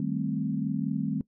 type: chord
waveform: sine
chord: A half-diminished seventh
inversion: second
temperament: equal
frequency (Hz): 155.56 / 196 / 220 / 261.6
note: Eb3 / G3 / A3 / C4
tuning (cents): 0 / 0 / 0 / 0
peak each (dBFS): -32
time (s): 0-1.21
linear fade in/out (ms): 2
effects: noise-tail reverb RT60 0.1 s tail -20 dB re dry